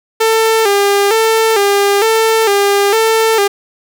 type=tone with vibrato; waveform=sawtooth; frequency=423.6 Hz; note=G#4; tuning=34 cents sharp; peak=-5 dBFS; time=0.2-3.48 s; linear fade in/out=10 ms; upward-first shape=square; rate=1.1 Hz; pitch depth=90 cents each way; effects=none